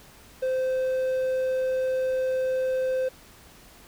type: tone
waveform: triangle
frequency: 518 Hz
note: C5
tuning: 17 cents flat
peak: -21 dBFS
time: 0.42-3.09 s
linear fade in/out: 10 ms
effects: pink hiss -51 dBFS RMS until 3.87 s